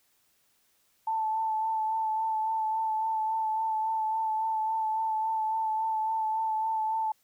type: tone with vibrato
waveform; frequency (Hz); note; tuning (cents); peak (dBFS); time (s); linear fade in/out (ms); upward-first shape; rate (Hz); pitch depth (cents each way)
sine; 880; A5; 0; -26; 1.07-7.12; 5; sine; 3.6; 21
effects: white hiss -69 dBFS RMS until 7.23 s